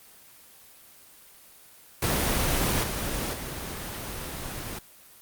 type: noise with level steps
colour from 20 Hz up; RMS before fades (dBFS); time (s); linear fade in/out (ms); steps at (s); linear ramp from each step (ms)
pink; -25 / -30 / -35; 2.02-4.79; 5; 2.83 / 3.33; 5
effects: white hiss -52 dBFS RMS until 5.21 s + Opus 24 kbps